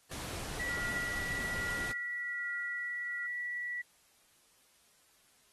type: noise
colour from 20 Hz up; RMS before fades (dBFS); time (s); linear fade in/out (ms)
pink; -42; 0.11-1.92; 5
type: tone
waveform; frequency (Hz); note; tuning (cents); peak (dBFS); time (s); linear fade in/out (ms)
sine; 1947; B6; -25; -35; 0.59-3.82; 10
type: tone with tremolo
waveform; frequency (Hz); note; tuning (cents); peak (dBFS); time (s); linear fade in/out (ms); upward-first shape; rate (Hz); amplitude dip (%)
sine; 1413; F6; +20; -40; 0.68-3.27; 10; triangle; 1.2; 85
effects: white hiss -67 dBFS RMS until 5.52 s + AAC 32 kbps